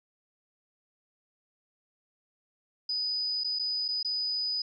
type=tone with dropouts; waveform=sine; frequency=4978 Hz; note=D#8; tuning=in tune; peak=-28 dBFS; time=2.89-4.62 s; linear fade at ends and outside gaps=5 ms; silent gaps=3.437-3.444 / 3.589-3.594 / 3.882-3.886 / 4.029-4.047 s; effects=none